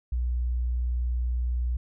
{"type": "tone", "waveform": "sine", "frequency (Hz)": 60.8, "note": "B1", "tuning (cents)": -26, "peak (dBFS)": -24, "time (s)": [0.12, 1.77], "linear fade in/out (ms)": 5, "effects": []}